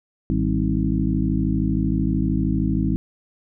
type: harmonic tone with a mistuned harmonic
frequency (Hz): 53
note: G#1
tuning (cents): +36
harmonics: 1 / 2 / 3 / 4 / 5 / 6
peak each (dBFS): -25 / -27 / -25 / -24 / -25 / -27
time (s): 0.3-2.96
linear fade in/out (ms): 0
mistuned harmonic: 4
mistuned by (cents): -110
effects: none